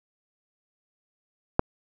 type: click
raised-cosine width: 1 ms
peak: -4 dBFS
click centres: 1.594 s
effects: none